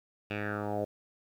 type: tone with low-pass filter sweep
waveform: 10% pulse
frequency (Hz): 103.83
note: G#2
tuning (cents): 0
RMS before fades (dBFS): -34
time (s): 0.3-0.85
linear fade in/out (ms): 10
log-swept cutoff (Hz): 2800 to 560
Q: 4.3
effects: 10-bit